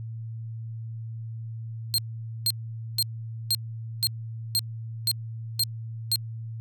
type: tone bursts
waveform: sawtooth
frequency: 4206 Hz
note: C8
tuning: 8 cents sharp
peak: -18 dBFS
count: 9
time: 1.94-6.158 s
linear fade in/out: 0 ms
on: 42 ms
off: 480 ms
effects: added 113 Hz sine -33 dBFS peak until 6.6 s